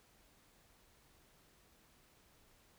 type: silence
effects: pink hiss -68 dBFS RMS until 2.78 s